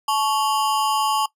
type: ring-modulated tone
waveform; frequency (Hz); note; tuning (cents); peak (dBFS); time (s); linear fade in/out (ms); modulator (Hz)
square; 987.8; B5; 0; -16; 0.08-1.26; 5; 125
effects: noise-tail reverb RT60 0.1 s tail -20 dB re dry + resampled to 32000 Hz